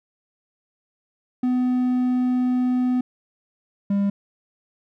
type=tone pair in turn; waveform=triangle; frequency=250.9 / 200.1 Hz; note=B3 / G3; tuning=+28 / +36 cents; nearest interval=major third; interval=392 cents; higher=first; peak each=-16 dBFS; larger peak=neither; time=1.43-3.01 / 3.9-4.1 s; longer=first; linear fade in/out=5 ms; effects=none